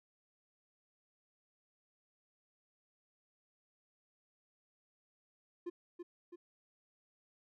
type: tone with echo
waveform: triangle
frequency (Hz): 349.2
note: F4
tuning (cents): 0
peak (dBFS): -36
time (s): 5.66-5.7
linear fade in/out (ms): 10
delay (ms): 330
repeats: 2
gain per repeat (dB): -5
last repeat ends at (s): 6.36
effects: none

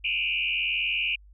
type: tone with frequency modulation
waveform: sine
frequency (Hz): 2639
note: E7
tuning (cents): +1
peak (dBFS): -24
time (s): 0.04-1.16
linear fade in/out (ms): 10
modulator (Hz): 81.2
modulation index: 3.5
effects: added 50 Hz sine -49 dBFS peak until 1.33 s

